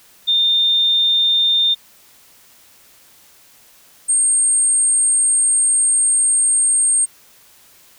sine tone pair in turn, 3620 / 8578 Hz, A7 / C9, +48 / +42 cents, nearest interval octave + minor third, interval 1494 cents, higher second, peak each -12 dBFS, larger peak neither, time 0.27-1.75 / 4.08-7.06 s, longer second, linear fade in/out 20 ms, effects white hiss -49 dBFS RMS until 7.98 s

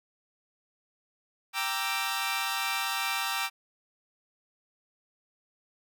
15% pulse chord, E half-diminished seventh, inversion first, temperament equal with one note detuned, 784 / 932.3 / 1174.7 / 1330.8 Hz, G5 / Bb5 / D6 / E6, 0 / 0 / 0 / +16 cents, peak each -28 dBFS, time 1.53-3.5 s, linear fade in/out 50 ms, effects none

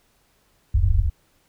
white low-pass noise, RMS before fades -18 dBFS, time 0.74-1.1 s, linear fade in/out 10 ms, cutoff 100 Hz, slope 96 dB/octave, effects pink hiss -63 dBFS RMS until 1.48 s

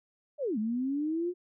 sine linear two-way sweep, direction down then up, 622.3 to 207.7 to 363.1 Hz, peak -28 dBFS, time 0.38-1.34 s, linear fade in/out 50 ms, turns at 0.58 s, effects none

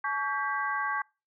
sine tone cluster, 854 / 1130 / 1589 / 1965 Hz, G#5 / C#6 / G6 / B6, +48 / +33 / +23 / -9 cents, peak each -35 / -31 / -32 / -38 dBFS, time 0.04-1.02 s, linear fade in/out 5 ms, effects noise-tail reverb RT60 0.3 s tail -25 dB re dry

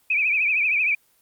sine tone with vibrato, 2433 Hz, D#7, 39 cents flat, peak -18 dBFS, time 0.1-0.95 s, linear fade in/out 5 ms, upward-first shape triangle, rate 13 Hz, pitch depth 130 cents each way, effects white hiss -62 dBFS RMS until 1.21 s + Opus 24 kbps

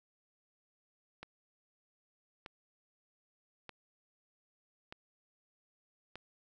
click train, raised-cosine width 0.3 ms, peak -29 dBFS, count 5, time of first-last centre 1.23-6.156 s, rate 0.812 Hz, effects none

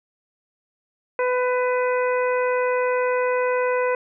harmonic tone, 499.9 Hz, B4, 21 cents sharp, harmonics 1 / 2 / 3 / 4 / 5, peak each -20 / -26 / -30 / -32 / -34 dBFS, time 1.19-3.95 s, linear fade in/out 2 ms, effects none

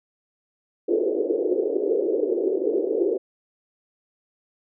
white band-pass noise, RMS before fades -23 dBFS, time 0.88-3.18 s, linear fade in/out 10 ms, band 340 to 470 Hz, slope 48 dB/octave, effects none

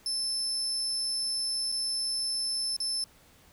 35% pulse tone with dropouts, 5274 Hz, E8, in tune, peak -26 dBFS, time 0.06-3.04 s, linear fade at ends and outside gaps 1 ms, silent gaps 1.718-1.723 / 2.765-2.802 s, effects pink hiss -59 dBFS RMS until 3.52 s

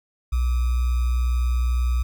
sine tone with sample-and-hold, 61.1 Hz, B1, 18 cents flat, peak -18 dBFS, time 0.32-2.03 s, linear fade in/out 10 ms, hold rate 1225 Hz, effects none

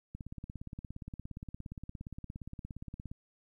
click train, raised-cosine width 5 ms, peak -30 dBFS, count 52, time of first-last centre 0.15-3.115 s, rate 17.2 Hz, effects 12-bit

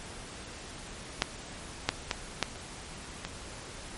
clicks, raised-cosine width 0.2 ms, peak -6 / -6 / -10 / -7 / -27 / -17 dBFS, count 6, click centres 1.221 / 1.89 / 2.112 / 2.427 / 2.558 / 3.25 s, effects pink hiss -44 dBFS RMS until 3.97 s + MP3 48 kbps

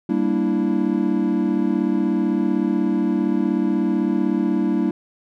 triangle chord, E half-diminished seventh, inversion first, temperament equal, 196 / 233.1 / 293.7 / 329.6 Hz, G3 / Bb3 / D4 / E4, 0 / 0 / 0 / 0 cents, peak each -21 dBFS, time 0.09-4.91 s, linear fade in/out 5 ms, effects none

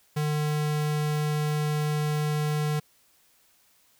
square tone, 150.5 Hz, D3, 43 cents sharp, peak -25 dBFS, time 0.16-2.8 s, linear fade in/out 10 ms, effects white hiss -63 dBFS RMS until 3.99 s

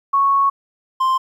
sine / triangle tone pair in turn, 1106 / 1046.8 Hz, C#6 / C6, -4 / 0 cents, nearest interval minor second, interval 96 cents, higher first, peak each -12 dBFS, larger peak neither, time 0.13-0.5 / 1-1.18 s, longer first, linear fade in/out 10 ms, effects 9-bit

